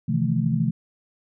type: tone cluster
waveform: sine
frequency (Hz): 128.5 / 156.8 / 169.8 / 219.5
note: C3 / D#3 / F3 / A3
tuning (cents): -31 / +14 / -48 / -4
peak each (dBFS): -25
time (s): 0.08-0.71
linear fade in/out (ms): 10
effects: none